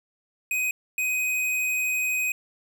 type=tone pair in turn; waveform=square; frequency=2508 / 2508 Hz; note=D#7 / D#7; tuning=+13 / +13 cents; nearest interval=unison; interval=0 cents; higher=neither; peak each=-24 dBFS; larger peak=neither; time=0.51-0.71 / 0.98-2.32 s; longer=second; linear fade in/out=2 ms; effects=11-bit